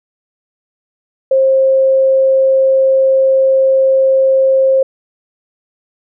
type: tone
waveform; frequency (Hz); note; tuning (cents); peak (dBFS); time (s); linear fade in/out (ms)
sine; 532; C5; +29; -7; 1.31-4.83; 5
effects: none